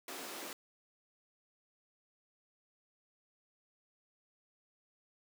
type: high-pass noise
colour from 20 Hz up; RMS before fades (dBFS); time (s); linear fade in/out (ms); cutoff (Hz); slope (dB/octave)
pink; -45; 0.08-0.53; 2; 260; 24
effects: none